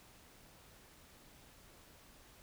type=silence; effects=pink hiss -61 dBFS RMS until 2.42 s